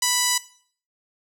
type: tone with band-pass filter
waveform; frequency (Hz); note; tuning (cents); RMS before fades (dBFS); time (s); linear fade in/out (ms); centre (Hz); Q
sawtooth; 987.8; B5; 0; -21; 0.02-0.38; 5; 7200; 1.4
effects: noise-tail reverb RT60 0.5 s tail -17 dB re dry